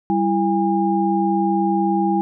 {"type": "tone cluster", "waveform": "sine", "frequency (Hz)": [196.6, 332.8, 812], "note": ["G3", "E4", "G#5"], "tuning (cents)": [5, 17, -39], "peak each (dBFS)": -20, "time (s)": [0.1, 2.21], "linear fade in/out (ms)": 0, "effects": []}